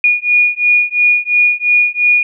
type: beating tone pair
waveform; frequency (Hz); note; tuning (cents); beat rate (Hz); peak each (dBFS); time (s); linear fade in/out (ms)
sine; 2444 / 2446.9; D#7 / D#7; -32 / -30; 2.9; -12; 0.04-2.23; 2
effects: none